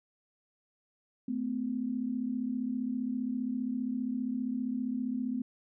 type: tone pair together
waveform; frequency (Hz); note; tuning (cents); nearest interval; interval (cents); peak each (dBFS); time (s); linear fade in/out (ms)
sine; 220.3 / 255.4; A3 / C4; +2 / -42; minor third; 256; -35 / -32; 1.28-5.42; 5
effects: none